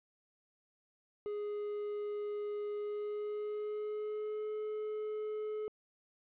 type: tone with pitch glide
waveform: triangle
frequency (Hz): 415.3 to 427.5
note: G#4 to A4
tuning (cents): 0 to -50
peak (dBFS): -34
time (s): 1.26-5.68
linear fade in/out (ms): 0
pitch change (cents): +50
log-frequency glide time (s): 2.75-4.52
effects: resampled to 8000 Hz + 12-bit